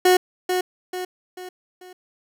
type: tone with echo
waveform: 30% pulse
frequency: 365.3 Hz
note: F#4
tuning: 22 cents flat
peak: -10 dBFS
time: 0.05-0.17 s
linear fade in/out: 5 ms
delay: 440 ms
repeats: 4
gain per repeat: -7 dB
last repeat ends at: 1.93 s
effects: none

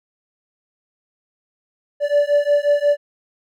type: beating tone pair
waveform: triangle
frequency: 578 / 583.6 Hz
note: D5 / D5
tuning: -28 / -11 cents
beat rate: 5.6 Hz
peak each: -15 dBFS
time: 2-2.97 s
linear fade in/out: 50 ms
effects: none

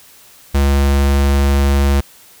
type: tone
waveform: square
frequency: 69.7 Hz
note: C#2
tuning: 10 cents sharp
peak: -11 dBFS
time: 0.54-2.01 s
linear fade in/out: 10 ms
effects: white hiss -44 dBFS RMS until 2.4 s

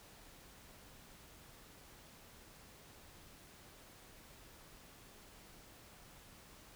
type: silence
effects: pink hiss -59 dBFS RMS until 6.75 s

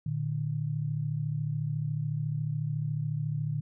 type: tone pair together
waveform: sine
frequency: 116.8 / 150.8 Hz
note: A#2 / D3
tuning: +4 / +46 cents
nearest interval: major third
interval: 442 cents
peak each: -33 / -30 dBFS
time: 0.06-3.61 s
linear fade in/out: 5 ms
effects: none

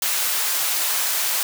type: high-pass noise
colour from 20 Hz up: white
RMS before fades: -22 dBFS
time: 0.02-1.43 s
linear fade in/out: 2 ms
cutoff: 650 Hz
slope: 12 dB/octave
effects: none

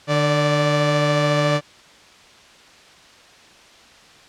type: tone pair together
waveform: sawtooth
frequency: 149.4 / 583.6 Hz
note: D3 / D5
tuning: +30 / -11 cents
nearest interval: 2 octaves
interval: 2359 cents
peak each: -15 dBFS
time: 0.07-1.61 s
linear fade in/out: 50 ms
effects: white hiss -47 dBFS RMS until 4.28 s + low-pass 5000 Hz 12 dB/octave

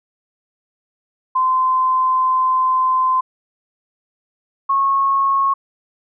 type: tone pair in turn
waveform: sine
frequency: 1033 / 1094.4 Hz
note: C6 / C#6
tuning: -22 / -23 cents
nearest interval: minor second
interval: 99 cents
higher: second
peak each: -13 dBFS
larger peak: neither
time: 1.35-3.21 / 4.69-5.54 s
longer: first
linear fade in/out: 10 ms
effects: none

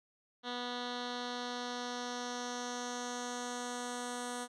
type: tone with low-pass filter sweep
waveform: 10% pulse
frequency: 244.8 Hz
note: B3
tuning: 15 cents flat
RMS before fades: -40 dBFS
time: 0.43-4.48 s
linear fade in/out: 50 ms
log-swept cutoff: 3800 to 8700 Hz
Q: 2.8
effects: none

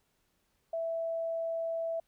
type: tone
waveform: sine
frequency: 660 Hz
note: E5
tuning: 2 cents sharp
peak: -31 dBFS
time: 0.73-2 s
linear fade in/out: 5 ms
effects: pink hiss -75 dBFS RMS until 2.07 s

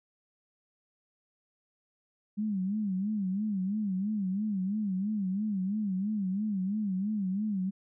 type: tone with vibrato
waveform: sine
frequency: 200 Hz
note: G3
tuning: 35 cents sharp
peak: -28 dBFS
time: 2.37-7.71 s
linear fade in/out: 20 ms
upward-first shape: sine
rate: 3 Hz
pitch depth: 140 cents each way
effects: none

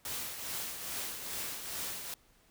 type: noise with tremolo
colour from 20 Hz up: white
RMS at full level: -37 dBFS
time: 0.05-2.14 s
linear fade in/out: 2 ms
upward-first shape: triangle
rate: 2.4 Hz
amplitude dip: 55%
effects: pink hiss -66 dBFS RMS until 2.5 s

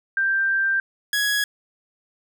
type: tone pair in turn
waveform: sine / sawtooth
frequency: 1576 / 1669.7 Hz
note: G6 / G#6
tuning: +9 / +9 cents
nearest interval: minor second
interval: 100 cents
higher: second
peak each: -18 / -16 dBFS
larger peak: second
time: 0.17-0.8 / 1.13-1.44 s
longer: first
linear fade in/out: 2 ms
effects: none

